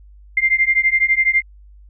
sine beating tone pair, 2093 / 2105 Hz, C7 / C7, 0 / +10 cents, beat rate 12 Hz, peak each -16 dBFS, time 0.37-1.42 s, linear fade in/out 5 ms, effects added 50 Hz sine -41 dBFS peak until 1.89 s

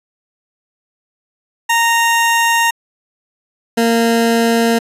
20% pulse tone pair in turn, 927 / 230.7 Hz, A#5 / A#3, -10 / -18 cents, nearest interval 2 octaves, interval 2408 cents, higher first, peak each -6 dBFS, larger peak neither, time 1.69-2.71 / 3.77-4.79 s, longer neither, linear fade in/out 10 ms, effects resampled to 32000 Hz

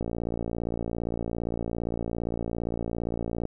click train, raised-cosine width 2 ms, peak -17 dBFS, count 199, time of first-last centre 0.01-3.453 s, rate 57.5 Hz, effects none

